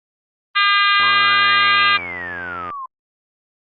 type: harmonic tone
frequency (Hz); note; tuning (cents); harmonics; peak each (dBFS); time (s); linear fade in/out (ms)
403.1; G4; +48; 3 / 4 / 5 / 6 / 7 / 8 / 9 / 10; -16 / -18 / -20 / -22 / -23 / -24 / -25 / -26; 0.55-1.98; 20
type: click train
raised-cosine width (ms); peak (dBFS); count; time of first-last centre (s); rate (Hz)
0.5; -16; 151; 1-2.703; 88.1
type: exponential two-way sweep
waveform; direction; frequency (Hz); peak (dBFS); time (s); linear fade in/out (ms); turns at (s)
sine; up then down; 1022 to 2708 to 1022; -26; 1.03-2.86; 5; 1.84
effects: Opus 24 kbps

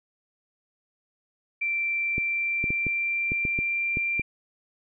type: tone with pitch glide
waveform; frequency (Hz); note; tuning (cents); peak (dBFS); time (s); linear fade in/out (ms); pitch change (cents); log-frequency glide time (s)
sine; 2349 to 2369; D7 to D7; 0 to +14; -24; 1.61-4.22; 10; +14; 1.99-3.88
type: clicks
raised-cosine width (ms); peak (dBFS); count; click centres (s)
3; -18; 9; 2.181 / 2.641 / 2.705 / 2.867 / 3.319 / 3.452 / 3.589 / 3.971 / 4.196
effects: none

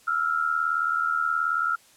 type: tone pair together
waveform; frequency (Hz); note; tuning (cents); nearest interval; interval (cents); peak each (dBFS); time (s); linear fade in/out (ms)
sine; 1324.3 / 1403; E6 / F6; +8 / +8; minor second; 100; -25; 0.07-1.76; 10
effects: white hiss -56 dBFS RMS until 1.96 s + low-pass 11000 Hz 12 dB/octave

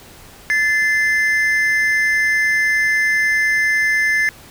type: tone pair together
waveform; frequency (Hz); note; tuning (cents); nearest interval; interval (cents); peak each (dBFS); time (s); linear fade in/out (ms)
triangle; 1744 / 2074; A6 / C7; -16 / -16; minor third; 300; -14 / -16; 0.5-4.29; 0
effects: pink hiss -42 dBFS RMS until 4.5 s

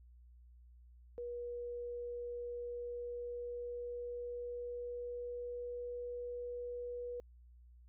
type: tone with pitch glide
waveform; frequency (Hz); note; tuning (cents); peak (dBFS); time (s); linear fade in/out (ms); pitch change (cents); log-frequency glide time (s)
sine; 481.8 to 486.3; B4 to B4; -43 to -27; -40; 1.18-7.2; 0; +16; 2.6-5.95
effects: added 60 Hz sine -57 dBFS peak until 7.88 s

